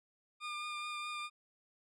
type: tone with vibrato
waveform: 20% pulse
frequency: 1207 Hz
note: D6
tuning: 47 cents sharp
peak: -34 dBFS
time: 0.4-1.3 s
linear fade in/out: 50 ms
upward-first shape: triangle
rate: 4.7 Hz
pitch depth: 19 cents each way
effects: low-pass 7000 Hz 12 dB/octave